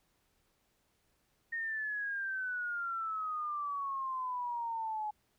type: exponential sweep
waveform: sine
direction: down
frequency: 1855 to 841 Hz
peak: -34 dBFS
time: 1.52-5.11 s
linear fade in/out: 10 ms
effects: pink hiss -75 dBFS RMS until 5.38 s